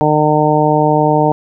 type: harmonic tone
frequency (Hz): 151.7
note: D#3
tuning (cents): -44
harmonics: 1 / 2 / 3 / 4 / 5 / 6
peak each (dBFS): -16 / -16 / -16 / -16 / -16 / -16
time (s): 0.01-1.32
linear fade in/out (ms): 0
effects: none